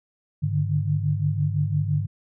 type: tone cluster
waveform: sine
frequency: 101.6 / 145.2 / 151.1 Hz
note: G#2 / D3 / D3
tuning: -38 / -19 / +50 cents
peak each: -25 dBFS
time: 0.42-2.07 s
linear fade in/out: 20 ms
effects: none